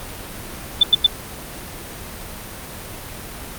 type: tone bursts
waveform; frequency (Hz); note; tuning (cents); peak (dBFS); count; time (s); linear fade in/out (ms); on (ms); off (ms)
sine; 3520; A7; 0; -7; 3; 0.81-1.065; 5; 23; 93
effects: pink hiss -33 dBFS RMS until 3.58 s + Opus 32 kbps